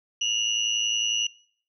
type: tone cluster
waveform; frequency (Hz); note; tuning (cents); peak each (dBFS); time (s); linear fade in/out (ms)
sine; 2791 / 2902 / 5920; F7 / F#7 / F#8; -2 / -34 / 0; -28 / -26 / -30; 0.21-1.27; 5
effects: noise-tail reverb RT60 0.6 s tail -24 dB re dry